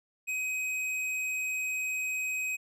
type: tone with hard clipping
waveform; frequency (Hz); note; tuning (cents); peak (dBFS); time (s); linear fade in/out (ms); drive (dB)
sine; 2523; D#7; +23; -31; 0.27-2.57; 20; 18
effects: low-pass 12000 Hz 12 dB/octave